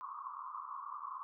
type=band-pass noise; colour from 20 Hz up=white; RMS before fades=-45 dBFS; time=0.01-1.23 s; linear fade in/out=0 ms; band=1000 to 1200 Hz; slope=96 dB/octave; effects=none